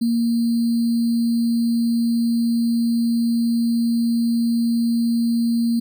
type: tone with sample-and-hold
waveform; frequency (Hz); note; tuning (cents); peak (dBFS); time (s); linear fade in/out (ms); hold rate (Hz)
sine; 233.1; A#3; 0; -16; 0.01-5.8; 10; 4410
effects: none